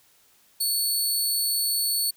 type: tone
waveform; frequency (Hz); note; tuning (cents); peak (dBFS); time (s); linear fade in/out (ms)
15% pulse; 4435; C#8; 0; -16; 0.6-2.11; 10
effects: white hiss -60 dBFS RMS until 2.16 s